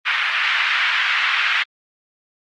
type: band-pass noise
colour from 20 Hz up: pink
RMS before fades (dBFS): -19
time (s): 0.05-1.64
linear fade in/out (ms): 20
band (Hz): 1400 to 3000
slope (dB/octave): 24
effects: Opus 32 kbps